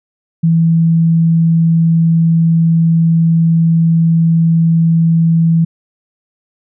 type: tone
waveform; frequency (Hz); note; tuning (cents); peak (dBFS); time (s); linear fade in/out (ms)
sine; 164.81; E3; 0; -7; 0.43-5.65; 10
effects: none